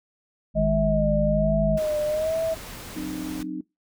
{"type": "harmonic tone", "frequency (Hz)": 51.91, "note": "G#1", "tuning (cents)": 0, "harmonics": [1, 3, 4], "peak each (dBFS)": [-25, -25, -25], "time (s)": [0.54, 1.8], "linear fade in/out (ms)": 50}
{"type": "tone with vibrato", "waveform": "sine", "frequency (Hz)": 626, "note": "D#5", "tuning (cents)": 10, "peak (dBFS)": -22, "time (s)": [0.55, 2.55], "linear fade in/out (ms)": 20, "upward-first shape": "sine", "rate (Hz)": 1.2, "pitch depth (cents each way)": 70}
{"type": "noise", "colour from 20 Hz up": "pink", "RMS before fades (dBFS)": -39, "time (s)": [1.77, 3.43], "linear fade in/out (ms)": 5}
{"type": "chord", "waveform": "sine", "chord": "C diminished", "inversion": "second", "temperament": "equal with one note detuned", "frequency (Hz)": [185, 261.6, 306.7], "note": ["Gb3", "C4", "Eb4"], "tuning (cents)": [0, 0, -25], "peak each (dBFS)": [-36, -34, -31], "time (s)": [2.96, 3.61], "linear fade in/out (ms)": 5}
{"effects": ["noise-tail reverb RT60 0.2 s tail -22 dB re dry"]}